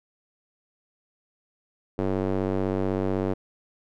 square tone with band-pass filter, 48.01 Hz, G1, 35 cents flat, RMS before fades -26 dBFS, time 1.98-3.34 s, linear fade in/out 10 ms, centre 400 Hz, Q 1.3, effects none

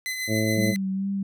sawtooth tone with tremolo, 2029 Hz, B6, 46 cents sharp, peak -23 dBFS, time 0.06-0.76 s, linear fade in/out 0 ms, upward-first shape sine, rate 7.2 Hz, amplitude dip 40%
harmonic tone, 109 Hz, A2, 16 cents flat, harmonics 1 / 2 / 3 / 4 / 5 / 6, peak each -26 / -26 / -28 / -33 / -30 / -36 dBFS, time 0.27-0.75 s, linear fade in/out 50 ms
sine tone with vibrato, 194.2 Hz, G3, 16 cents flat, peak -24 dBFS, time 0.57-1.23 s, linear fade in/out 5 ms, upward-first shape sine, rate 2.3 Hz, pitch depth 31 cents each way
effects none

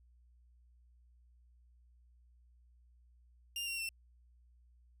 sawtooth tone with pitch steps, 2800 / 2747 / 2695 Hz, F7 / F7 / E7, +4 / -29 / +38 cents, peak -34 dBFS, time 3.56-3.89 s, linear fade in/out 2 ms, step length 110 ms, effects added 60 Hz sine -62 dBFS peak until 5 s

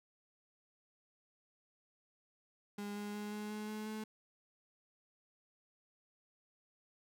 35% pulse tone with pitch steps, 204.5 / 206.4 / 208.3 / 210.2 / 212.2 / 214.2 / 216.2 Hz, G#3 / G#3 / G#3 / G#3 / G#3 / A3 / A3, -26 / -10 / +5 / +21 / +38 / -46 / -30 cents, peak -39 dBFS, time 2.78-4.04 s, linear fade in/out 5 ms, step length 180 ms, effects none

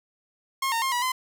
sawtooth tone with pitch steps, 1074 / 917 / 1064 / 972 / 1027 Hz, C6 / A#5 / C6 / B5 / C6, +45 / -29 / +29 / -28 / -33 cents, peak -20 dBFS, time 0.62-1.12 s, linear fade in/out 5 ms, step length 100 ms, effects none

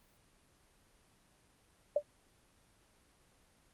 sine tone with exponential decay, 587.3 Hz, D5, in tune, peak -23 dBFS, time 1.96-2.03 s, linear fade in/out 5 ms, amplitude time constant 15 ms, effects pink hiss -68 dBFS RMS until 3.73 s + Opus 24 kbps

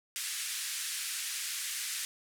white band-pass noise, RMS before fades -37 dBFS, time 0.16-2.05 s, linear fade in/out 0 ms, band 1600 to 11000 Hz, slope 24 dB/octave, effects none

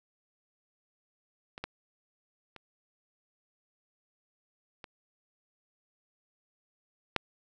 clicks, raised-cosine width 0.3 ms, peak -26 / -19 / -30 / -27 / -10 dBFS, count 5, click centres 1.579 / 1.64 / 2.563 / 4.842 / 7.163 s, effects none

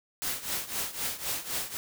white noise with tremolo, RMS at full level -30 dBFS, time 0.22-1.77 s, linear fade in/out 0 ms, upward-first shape triangle, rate 3.9 Hz, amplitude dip 85%, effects none

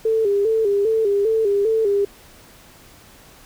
sine tone with vibrato, 422.9 Hz, G#4, 31 cents sharp, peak -15 dBFS, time 0.05-2.05 s, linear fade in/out 5 ms, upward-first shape square, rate 2.5 Hz, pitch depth 87 cents each way, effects pink hiss -47 dBFS RMS until 3.45 s

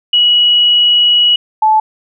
sine tone pair in turn, 2920 / 868.1 Hz, F#7 / A5, -24 / -24 cents, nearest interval octave + major sixth, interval 2100 cents, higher first, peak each -6 dBFS, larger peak neither, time 0.13-1.36 / 1.62-1.8 s, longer first, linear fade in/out 5 ms, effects none

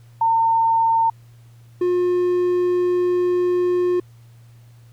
sine / triangle tone pair in turn, 908 / 357.4 Hz, A#5 / F4, -46 / +40 cents, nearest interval octave + major third, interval 1614 cents, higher first, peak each -14 dBFS, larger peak neither, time 0.21-1.1 / 1.81-4 s, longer second, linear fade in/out 5 ms, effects added 117 Hz sine -44 dBFS peak until 4.92 s + pink hiss -59 dBFS RMS until 4.92 s

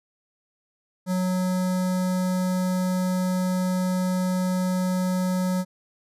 square tone with notch filter, 183.8 Hz, F#3, 11 cents flat, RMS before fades -24 dBFS, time 1.06-5.65 s, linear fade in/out 50 ms, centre 2700 Hz, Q 0.95, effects resampled to 32000 Hz

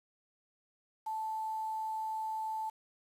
sine tone with quantisation, 877 Hz, A5, 6 cents flat, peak -34 dBFS, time 1.06-2.7 s, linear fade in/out 10 ms, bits 9, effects resampled to 32000 Hz

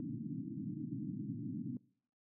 white band-pass noise, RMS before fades -42 dBFS, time 0-1.77 s, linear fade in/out 2 ms, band 110 to 310 Hz, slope 96 dB/octave, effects noise-tail reverb RT60 0.6 s tail -23 dB re dry

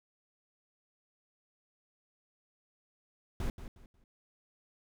brown noise with echo, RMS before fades -33 dBFS, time 3.4-3.5 s, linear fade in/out 2 ms, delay 180 ms, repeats 3, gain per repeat -11 dB, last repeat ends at 4.04 s, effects none

